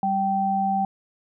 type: tone pair together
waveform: sine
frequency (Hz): 196 / 777.2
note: G3 / G5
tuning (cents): 0 / -15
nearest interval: 2 octaves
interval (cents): 2385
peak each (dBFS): -26 / -21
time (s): 0.03-0.85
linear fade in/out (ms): 2
effects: none